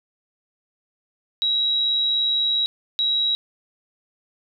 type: tone bursts at uneven times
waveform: sine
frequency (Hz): 3861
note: B7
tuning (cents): -40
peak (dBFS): -18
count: 2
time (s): 1.42-2.66 / 2.99-3.35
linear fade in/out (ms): 0
effects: none